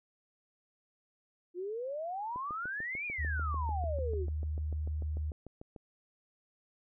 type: exponential two-way sweep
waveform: sine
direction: up then down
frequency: 342.5 to 2474 to 342.5 Hz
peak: -35 dBFS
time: 1.54-4.27 s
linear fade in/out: 50 ms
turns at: 3.06 s
type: click train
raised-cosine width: 2 ms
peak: -33 dBFS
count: 24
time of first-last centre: 2.36-5.762 s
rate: 6.76 Hz
type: tone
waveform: sine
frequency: 76.4 Hz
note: D#2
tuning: 31 cents flat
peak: -32 dBFS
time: 3.18-5.32 s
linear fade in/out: 20 ms
effects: none